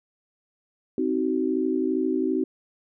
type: chord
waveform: sine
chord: C diminished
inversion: none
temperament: just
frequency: 261.6 / 314 / 376.7 Hz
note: C4 / Eb4 / Gb4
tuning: 0 / +16 / +31 cents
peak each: -26 dBFS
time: 0.98-2.44 s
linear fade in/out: 2 ms
effects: none